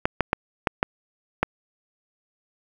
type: clicks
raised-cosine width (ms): 0.5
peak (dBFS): -4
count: 6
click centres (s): 0.055 / 0.207 / 0.331 / 0.672 / 0.829 / 1.43
effects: 7-bit